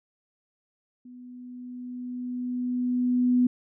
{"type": "tone with level ramp", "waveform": "sine", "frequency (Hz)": 248.1, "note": "B3", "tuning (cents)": 8, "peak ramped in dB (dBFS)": [-43, -17], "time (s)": [1.05, 3.47], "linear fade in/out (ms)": 5, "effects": []}